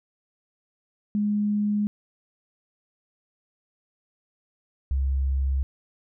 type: tone pair in turn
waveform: sine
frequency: 207.7 / 67.38 Hz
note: G#3 / C#2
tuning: 0 / -49 cents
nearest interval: octave + perfect fifth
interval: 1949 cents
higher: first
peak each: -21 dBFS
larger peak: neither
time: 1.15-1.87 / 4.91-5.63 s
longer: neither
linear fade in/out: 0 ms
effects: none